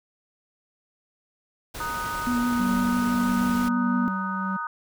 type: noise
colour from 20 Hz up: pink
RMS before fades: -36 dBFS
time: 1.74-3.69 s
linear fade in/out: 10 ms
type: chord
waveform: sine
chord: D# minor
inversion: second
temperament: just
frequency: 933.4 / 1244.5 / 1493.4 Hz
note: A#5 / D#6 / F#6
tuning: +2 / 0 / +16 cents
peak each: -34 / -30 / -34 dBFS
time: 1.8-4.67 s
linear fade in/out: 2 ms
type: tone with vibrato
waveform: sine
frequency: 242.5 Hz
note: B3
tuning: 31 cents flat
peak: -22 dBFS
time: 2.27-4.08 s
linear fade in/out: 0 ms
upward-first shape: triangle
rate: 6.1 Hz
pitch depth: 21 cents each way
type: tone with tremolo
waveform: triangle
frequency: 191.3 Hz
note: G3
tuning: 42 cents flat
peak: -24 dBFS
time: 2.59-4.57 s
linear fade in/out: 10 ms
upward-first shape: sine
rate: 1.6 Hz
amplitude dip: 35%
effects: none